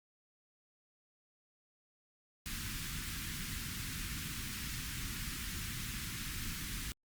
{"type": "band-stop noise", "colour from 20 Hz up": "pink", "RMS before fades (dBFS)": -41, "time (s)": [2.46, 6.92], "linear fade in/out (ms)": 0, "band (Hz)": [260, 1400], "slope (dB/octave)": 24, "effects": ["Opus 48 kbps"]}